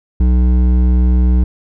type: tone with hard clipping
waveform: sine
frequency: 61.74 Hz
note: B1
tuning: in tune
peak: -10 dBFS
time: 0.2-1.44 s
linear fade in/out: 5 ms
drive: 10 dB
effects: none